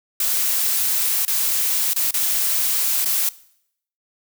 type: noise with dropouts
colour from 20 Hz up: blue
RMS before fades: -20 dBFS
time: 0.2-3.29 s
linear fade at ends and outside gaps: 2 ms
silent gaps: 1.251-1.279 / 1.934-1.962 / 2.109-2.14 / 3.047-3.057 s
effects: noise-tail reverb RT60 0.7 s tail -20 dB re dry